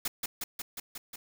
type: noise with echo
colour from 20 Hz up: white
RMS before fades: -31 dBFS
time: 0.05-0.08 s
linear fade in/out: 5 ms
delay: 180 ms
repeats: 6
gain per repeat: -2 dB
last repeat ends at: 1.16 s
effects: none